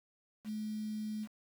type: tone with quantisation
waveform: sine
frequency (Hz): 214.4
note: A3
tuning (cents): -45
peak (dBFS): -36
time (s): 0.44-1.28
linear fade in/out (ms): 50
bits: 9
effects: none